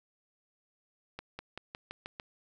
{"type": "accelerating click train", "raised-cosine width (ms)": 0.3, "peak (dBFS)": -24, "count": 7, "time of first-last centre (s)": [1.19, 2.199], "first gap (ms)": 200, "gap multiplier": 0.93, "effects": ["11-bit"]}